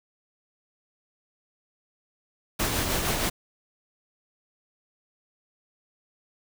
pink noise with tremolo, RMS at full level -25 dBFS, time 2.59-3.3 s, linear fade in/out 10 ms, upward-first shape triangle, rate 6.4 Hz, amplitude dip 40%, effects none

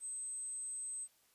sine tone, 8230 Hz, C9, 30 cents flat, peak -40 dBFS, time 0-1.08 s, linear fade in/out 50 ms, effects white hiss -71 dBFS RMS until 1.34 s + resampled to 32000 Hz

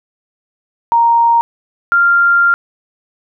sine tone pair in turn, 932.3 / 1392 Hz, A#5 / F6, 0 / -6 cents, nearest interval perfect fifth, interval 694 cents, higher second, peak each -7 dBFS, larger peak neither, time 0.92-1.41 / 1.92-2.54 s, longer second, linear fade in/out 0 ms, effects none

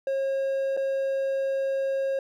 triangle tone with dropouts, 541 Hz, C#5, 42 cents flat, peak -22 dBFS, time 0.07-2.19 s, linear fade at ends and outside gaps 2 ms, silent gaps 0.767-0.773 s, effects none

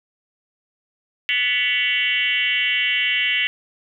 sine tone with frequency modulation, 2489 Hz, D#7, in tune, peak -17 dBFS, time 1.29-3.47 s, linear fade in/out 0 ms, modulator 254 Hz, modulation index 2.5, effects none

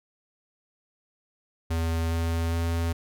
square tone with pitch steps, 82.3 / 83.02 / 83.74 Hz, E2 / E2 / E2, -2 / +13 / +28 cents, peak -25 dBFS, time 1.7-2.93 s, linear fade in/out 10 ms, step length 410 ms, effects none

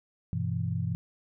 sine chord, E minor, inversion first, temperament equal with one note detuned, 98 / 123.47 / 165.67 Hz, G2 / B2 / E3, 0 / 0 / +9 cents, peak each -32 dBFS, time 0.33-0.95 s, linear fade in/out 0 ms, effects none

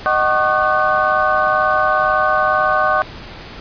sine tone cluster, 617 / 753 / 1104 / 1206 / 1506 Hz, D#5 / F#5 / C#6 / D6 / F#6, -15 / +30 / -7 / +46 / +30 cents, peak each -19 dBFS, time 0.06-3.02 s, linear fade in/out 0 ms, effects pink hiss -34 dBFS RMS until 3.6 s + resampled to 11025 Hz

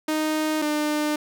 sawtooth tone pair in turn, 310 / 300 Hz, D#4 / D4, -6 / +37 cents, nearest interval minor second, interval 57 cents, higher first, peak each -18 dBFS, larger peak neither, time 0.08-0.62 / 0.62-1.16 s, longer neither, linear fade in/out 5 ms, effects none

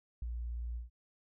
sine tone with ADSR envelope, 58.9 Hz, A#1, 19 cents sharp, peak -33 dBFS, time 0.22-0.9 s, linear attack 4 ms, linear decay 8 ms, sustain -3 dB, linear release 140 ms, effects none

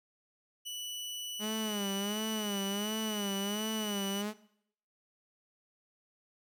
sawtooth tone, 2960 Hz, F#7, in tune, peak -35 dBFS, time 0.65-4.23 s, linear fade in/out 20 ms
sawtooth tone with vibrato, 207.7 Hz, G#3, in tune, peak -30 dBFS, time 1.39-4.34 s, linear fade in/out 50 ms, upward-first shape sine, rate 1.4 Hz, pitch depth 99 cents each way
effects noise-tail reverb RT60 0.7 s tail -19 dB re dry

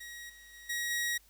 sawtooth tone with level steps, 1900 Hz, A#6, 33 cents sharp, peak -40 / -49 / -46 / -29 / -27 dBFS, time 0-1.18 s, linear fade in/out 10 ms, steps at 0.29 / 0.53 / 0.69 / 0.9 s, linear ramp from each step 10 ms, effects added 50 Hz sine -64 dBFS peak until 1.29 s + white hiss -64 dBFS RMS until 1.29 s

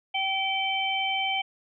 harmonic tone, 773 Hz, G5, 24 cents flat, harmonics 1 / 3 / 4, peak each -29 / -29 / -29 dBFS, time 0.14-1.42 s, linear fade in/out 10 ms, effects none

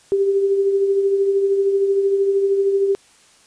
sine tone with tremolo, 394.1 Hz, G4, 9 cents sharp, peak -12 dBFS, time 0.12-2.95 s, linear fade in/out 0 ms, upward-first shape triangle, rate 13 Hz, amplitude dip 50%, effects white hiss -52 dBFS RMS until 3.46 s + resampled to 22050 Hz

